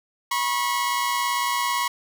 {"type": "tone pair together", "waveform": "sawtooth", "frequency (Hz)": [972.1, 1090], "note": ["B5", "C#6"], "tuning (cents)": [-28, -29], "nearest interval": "major second", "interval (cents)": 199, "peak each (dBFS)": -21, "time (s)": [0.31, 1.88], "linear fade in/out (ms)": 5, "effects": []}